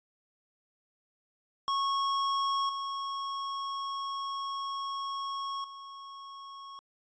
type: tone with level steps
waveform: square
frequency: 1100 Hz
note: C#6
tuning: 14 cents flat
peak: -28 / -34 / -44 dBFS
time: 1.68-6.79 s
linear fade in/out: 0 ms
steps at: 2.69 / 5.64 s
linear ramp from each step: 2 ms
effects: resampled to 16000 Hz